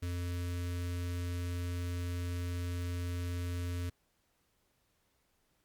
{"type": "tone with notch filter", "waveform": "square", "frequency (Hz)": 88, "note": "F2", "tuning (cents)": 14, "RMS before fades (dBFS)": -36, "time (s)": [0.02, 3.9], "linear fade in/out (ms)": 10, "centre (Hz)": 800, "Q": 1, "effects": ["pink hiss -75 dBFS RMS until 5.64 s", "MP3 96 kbps"]}